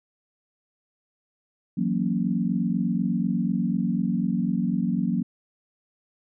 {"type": "chord", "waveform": "sine", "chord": "F# dominant seventh", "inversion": "third", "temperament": "equal", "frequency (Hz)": [164.81, 185, 233.1, 277.2], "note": ["E3", "F#3", "A#3", "C#4"], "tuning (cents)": [0, 0, 0, 0], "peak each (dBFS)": [-30, -25, -26, -31], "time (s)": [1.77, 5.23], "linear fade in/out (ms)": 10, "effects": []}